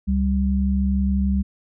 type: tone pair together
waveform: sine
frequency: 69.3 / 196 Hz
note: C#2 / G3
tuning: 0 / 0 cents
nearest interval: octave + tritone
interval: 1800 cents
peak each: -20 dBFS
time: 0.07-1.43 s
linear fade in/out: 20 ms
effects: none